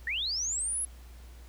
sine linear sweep, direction up, 1760 to 11000 Hz, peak -29 dBFS, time 0.07-0.85 s, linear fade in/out 2 ms, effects added 60 Hz sine -46 dBFS peak until 1.48 s + pink hiss -58 dBFS RMS until 1.48 s

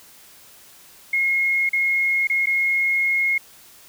sine tone with dropouts, 2156 Hz, C#7, 49 cents flat, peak -17 dBFS, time 1.13-3.38 s, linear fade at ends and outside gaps 5 ms, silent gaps 1.692-1.731 / 2.272-2.298 / 2.459-2.469 s, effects white hiss -48 dBFS RMS until 3.88 s

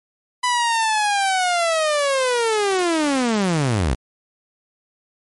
sawtooth linear sweep, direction down, 1000 to 54.9 Hz, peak -13 dBFS, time 0.43-3.95 s, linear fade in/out 10 ms, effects MP3 48 kbps

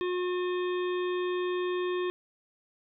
harmonic tone, 360 Hz, F#4, 47 cents flat, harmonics 1 / 3 / 5 / 7 / 9 / 10, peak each -28 / -38 / -42 / -45 / -47 / -48 dBFS, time 0.01-2.1 s, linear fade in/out 0 ms, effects none

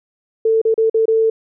sine tone with dropouts, 446 Hz, A4, 23 cents sharp, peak -11 dBFS, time 0.45-1.3 s, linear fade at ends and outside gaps 5 ms, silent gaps 0.616-0.651 / 0.742-0.778 / 0.898-0.943 / 1.056-1.08 s, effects none

